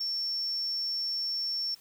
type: tone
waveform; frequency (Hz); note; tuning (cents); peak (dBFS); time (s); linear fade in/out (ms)
sine; 5440; F8; -46; -29; 0-1.75; 10
effects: white hiss -58 dBFS RMS until 1.8 s